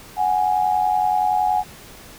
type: tone pair together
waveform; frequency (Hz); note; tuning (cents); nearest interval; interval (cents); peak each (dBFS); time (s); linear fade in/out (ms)
sine; 740 / 830.6; F#5 / G#5; 0 / 0; major second; 200; -19; 0.16-1.64; 50
effects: pink hiss -42 dBFS RMS until 2.18 s